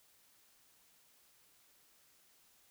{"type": "silence", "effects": ["white hiss -68 dBFS RMS until 2.7 s"]}